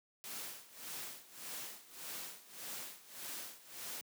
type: noise with tremolo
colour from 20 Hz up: white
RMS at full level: -44 dBFS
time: 0.24-4.01 s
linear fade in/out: 0 ms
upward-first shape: sine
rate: 1.7 Hz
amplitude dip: 85%
effects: high-pass 150 Hz 12 dB/octave